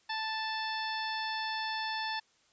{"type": "harmonic tone", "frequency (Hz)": 880, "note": "A5", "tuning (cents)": 0, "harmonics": [1, 2, 3, 4, 5, 6], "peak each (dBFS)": [-36, -38, -44, -42, -43, -44], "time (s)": [0.09, 2.2], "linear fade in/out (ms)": 10, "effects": ["white hiss -68 dBFS RMS until 2.52 s", "resampled to 16000 Hz"]}